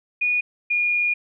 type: tone pair in turn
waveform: sine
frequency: 2456 / 2432 Hz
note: D#7 / D#7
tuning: -23 / -40 cents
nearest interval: unison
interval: 17 cents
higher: first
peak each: -18 dBFS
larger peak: neither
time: 0.21-0.41 / 0.7-1.14 s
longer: second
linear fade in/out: 10 ms
effects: none